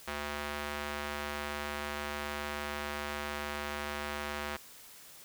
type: tone with band-pass filter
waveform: square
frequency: 73.42 Hz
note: D2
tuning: in tune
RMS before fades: -38 dBFS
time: 0.07-4.57 s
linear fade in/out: 10 ms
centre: 1800 Hz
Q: 0.72
effects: white hiss -53 dBFS RMS until 5.24 s